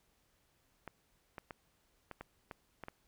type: clicks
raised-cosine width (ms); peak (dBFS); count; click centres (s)
0.5; -29; 8; 0.877 / 1.382 / 1.508 / 2.113 / 2.21 / 2.512 / 2.837 / 2.884
effects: pink hiss -74 dBFS RMS until 3.07 s